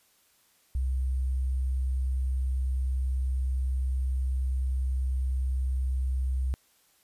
sine tone with sample-and-hold, 64.9 Hz, C2, 13 cents flat, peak -25 dBFS, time 0.75-6.54 s, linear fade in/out 0 ms, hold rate 8820 Hz, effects white hiss -65 dBFS RMS until 7.03 s + resampled to 32000 Hz

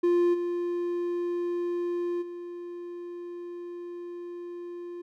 triangle tone with level steps, 349.2 Hz, F4, in tune, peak -18 / -25 / -34 dBFS, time 0.03-5.02 s, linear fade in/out 10 ms, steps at 0.33 / 2.21 s, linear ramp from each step 20 ms, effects none

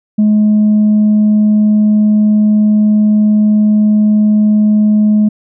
sine tone, 211.6 Hz, G#3, 33 cents sharp, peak -4 dBFS, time 0.18-5.29 s, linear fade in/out 10 ms, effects tanh soft clip ceiling -4 dBFS

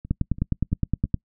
two click trains, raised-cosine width 5 ms, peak -24 / -9 dBFS, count 4 / 11, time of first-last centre 0.05-1.053 / 0.11-1.143 s, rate 2.99 / 9.68 Hz, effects noise-tail reverb RT60 0.1 s tail -26 dB re dry

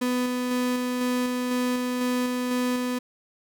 35% pulse tone with tremolo, 249.1 Hz, B3, 15 cents sharp, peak -21 dBFS, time 0.01-2.99 s, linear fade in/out 10 ms, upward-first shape square, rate 2 Hz, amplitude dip 25%, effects none

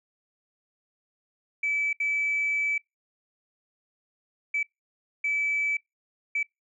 sine tone bursts at uneven times, 2304 Hz, D7, 34 cents flat, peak -23 dBFS, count 5, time 1.63-1.93 / 2-2.78 / 4.54-4.63 / 5.24-5.77 / 6.35-6.43 s, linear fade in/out 5 ms, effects noise-tail reverb RT60 0.2 s tail -26 dB re dry + tanh soft clip ceiling -19 dBFS

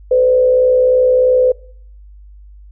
sine tone with frequency modulation, 507 Hz, B4, 45 cents sharp, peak -8 dBFS, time 0.11-1.52 s, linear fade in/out 5 ms, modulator 63.1 Hz, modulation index 0.45, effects noise-tail reverb RT60 0.6 s tail -24 dB re dry + added 50 Hz sine -36 dBFS peak until 2.71 s

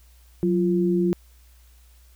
sine tone pair together, 183.4 / 346.2 Hz, F#3 / F4, -15 / -15 cents, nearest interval major seventh, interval 1100 cents, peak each -21 dBFS, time 0.43-1.13 s, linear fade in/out 0 ms, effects added 60 Hz sine -50 dBFS peak until 2.15 s + white hiss -60 dBFS RMS until 2.15 s

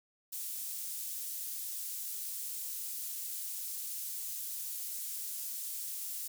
pink high-pass noise, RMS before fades -40 dBFS, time 0.32-6.28 s, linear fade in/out 10 ms, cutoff 9400 Hz, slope 12 dB/octave, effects none

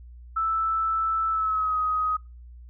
sine tone with pitch glide, 1318.5 to 1258.2 Hz, E6 to D#6, 0 to +19 cents, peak -22 dBFS, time 0.36-2.17 s, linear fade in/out 10 ms, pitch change -81 cents, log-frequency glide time 1.3-1.77 s, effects noise-tail reverb RT60 0.3 s tail -26 dB re dry + added 60 Hz sine -42 dBFS peak until 2.69 s

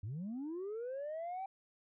sine linear sweep, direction up, 90.9 to 784 Hz, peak -37 dBFS, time 0.03-1.46 s, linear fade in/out 5 ms, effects tanh soft clip ceiling -37 dBFS

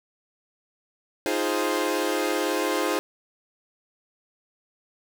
sawtooth chord, F minor seventh, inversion third, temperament equal, 311.1 / 349.2 / 415.3 / 523.3 Hz, Eb4 / F4 / Ab4 / C5, 0 / 0 / 0 / 0 cents, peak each -25 dBFS, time 1.26-2.99 s, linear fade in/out 0 ms, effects none

